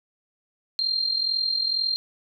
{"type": "tone with amplitude modulation", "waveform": "sine", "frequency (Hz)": 4184, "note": "C8", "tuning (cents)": -1, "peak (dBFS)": -19, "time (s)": [0.79, 1.96], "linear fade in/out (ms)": 0, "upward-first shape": "sine", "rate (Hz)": 42.1, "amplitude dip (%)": 65, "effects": []}